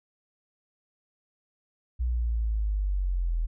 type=linear sweep; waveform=sine; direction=down; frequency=61.74 to 40 Hz; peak=-24 dBFS; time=1.99-3.47 s; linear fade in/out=20 ms; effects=none